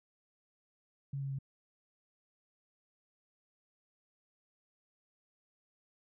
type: tone with pitch steps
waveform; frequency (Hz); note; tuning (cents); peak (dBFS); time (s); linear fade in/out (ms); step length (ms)
sine; 138.59 / 137.24 / 135.89; C#3 / C#3 / C#3; 0 / -17 / -34; -35; 1.13-1.388; 5; 86
effects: none